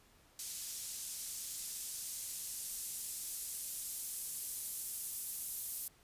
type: noise with band-pass filter sweep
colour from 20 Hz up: blue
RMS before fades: -43 dBFS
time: 0.39-5.88 s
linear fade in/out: 2 ms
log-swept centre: 6200 to 11000 Hz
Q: 0.88
effects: pink hiss -66 dBFS RMS until 6.03 s + resampled to 32000 Hz